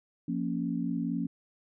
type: chord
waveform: sine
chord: Bb minor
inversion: second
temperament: equal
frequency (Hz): 174.61 / 233.1 / 277.2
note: F3 / Bb3 / Db4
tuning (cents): 0 / 0 / 0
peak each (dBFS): -33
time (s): 0.28-1.27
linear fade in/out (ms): 5
effects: none